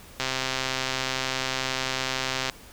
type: click train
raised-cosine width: 0.2 ms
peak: -9 dBFS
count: 302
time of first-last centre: 0.2-2.498 s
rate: 131 Hz
effects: pink hiss -48 dBFS RMS until 2.72 s